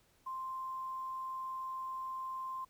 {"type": "tone with quantisation", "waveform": "sine", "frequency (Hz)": 1046.5, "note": "C6", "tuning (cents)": 0, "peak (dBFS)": -38, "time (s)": [0.26, 2.65], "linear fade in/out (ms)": 10, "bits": 11, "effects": ["pink hiss -70 dBFS RMS until 2.69 s"]}